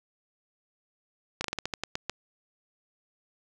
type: slowing click train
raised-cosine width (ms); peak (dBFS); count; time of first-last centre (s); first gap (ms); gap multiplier
0.2; -13; 10; 1.41-2.096; 33; 1.2
effects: none